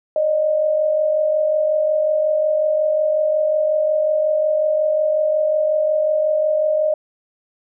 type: tone pair together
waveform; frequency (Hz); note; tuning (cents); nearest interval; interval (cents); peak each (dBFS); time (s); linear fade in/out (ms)
sine; 571 / 616.5; D5 / D#5; -49 / -16; minor second; 133; -24 / -15; 0.16-6.94; 2
effects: none